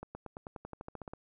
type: accelerating click train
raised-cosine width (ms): 1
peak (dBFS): -28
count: 14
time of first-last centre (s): 0.03-1.135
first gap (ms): 120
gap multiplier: 0.94
effects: none